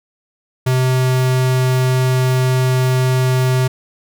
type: tone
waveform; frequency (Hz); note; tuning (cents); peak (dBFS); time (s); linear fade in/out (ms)
square; 128.7; C3; -28; -13; 0.66-3.68; 10
effects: none